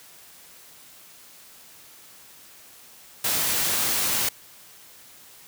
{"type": "noise", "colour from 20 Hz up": "white", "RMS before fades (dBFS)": -24, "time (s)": [3.24, 4.29], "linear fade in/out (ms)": 5, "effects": ["white hiss -49 dBFS RMS until 5.47 s", "high-pass 60 Hz 12 dB/octave"]}